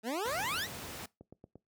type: exponential sweep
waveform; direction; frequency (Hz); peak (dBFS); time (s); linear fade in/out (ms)
20% pulse; up; 207.7 to 2100; -28; 0.03-0.68; 50
type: noise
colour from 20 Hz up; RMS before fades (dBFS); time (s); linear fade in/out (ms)
pink; -43; 0.25-1.06; 5
type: click train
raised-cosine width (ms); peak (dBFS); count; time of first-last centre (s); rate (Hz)
2; -36; 4; 1.21-1.556; 8.67
effects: noise-tail reverb RT60 0.2 s tail -21 dB re dry + high-pass 80 Hz 12 dB/octave